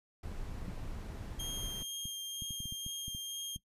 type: noise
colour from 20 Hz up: brown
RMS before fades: -42 dBFS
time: 0.23-1.83 s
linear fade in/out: 5 ms
type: tone with exponential decay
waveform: triangle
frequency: 185 Hz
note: F#3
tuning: in tune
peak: -33 dBFS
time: 0.68-0.78 s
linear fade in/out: 0 ms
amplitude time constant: 20 ms
type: tone with vibrato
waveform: sawtooth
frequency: 3213 Hz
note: G7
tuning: 42 cents sharp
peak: -35 dBFS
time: 1.39-3.57 s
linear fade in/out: 10 ms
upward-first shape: triangle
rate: 2.1 Hz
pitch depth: 11 cents each way
type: clicks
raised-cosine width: 5 ms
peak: -33 dBFS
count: 10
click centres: 2.055 / 2.422 / 2.507 / 2.604 / 2.656 / 2.724 / 2.864 / 3.081 / 3.149 / 3.561 s
effects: noise-tail reverb RT60 0.1 s tail -18 dB re dry + resampled to 32000 Hz